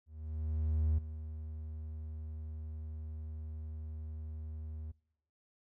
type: tone with ADSR envelope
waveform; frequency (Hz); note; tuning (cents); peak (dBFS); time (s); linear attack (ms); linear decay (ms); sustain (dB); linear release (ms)
triangle; 77.78; D#2; 0; -24; 0.06-4.92; 920; 7; -14; 12
effects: noise-tail reverb RT60 0.8 s tail -25 dB re dry + tanh soft clip ceiling -20 dBFS